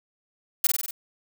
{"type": "noise with echo", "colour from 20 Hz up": "blue", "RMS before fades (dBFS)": -19, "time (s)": [0.64, 0.67], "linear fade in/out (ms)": 5, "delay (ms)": 48, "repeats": 5, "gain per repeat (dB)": -3, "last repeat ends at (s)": 0.91, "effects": []}